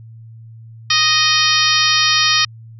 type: harmonic tone with a mistuned harmonic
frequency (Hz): 622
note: D#5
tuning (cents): -1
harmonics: 2 / 3 / 4 / 5 / 6 / 7 / 8 / 9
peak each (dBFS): -20 / -20 / -20 / -20 / -20 / -20 / -20 / -20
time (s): 0.9-2.45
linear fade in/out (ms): 5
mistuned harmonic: 6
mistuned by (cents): -17
effects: added 113 Hz sine -35 dBFS peak until 2.79 s